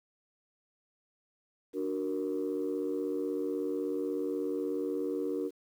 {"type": "chord", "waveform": "sine", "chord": "D augmented", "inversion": "none", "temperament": "equal", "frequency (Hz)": [293.7, 370, 466.2], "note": ["D4", "F#4", "A#4"], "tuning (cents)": [0, 0, 0], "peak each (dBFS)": -34, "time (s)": [1.73, 5.51], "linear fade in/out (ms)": 50, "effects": ["tanh soft clip ceiling -24 dBFS", "10-bit"]}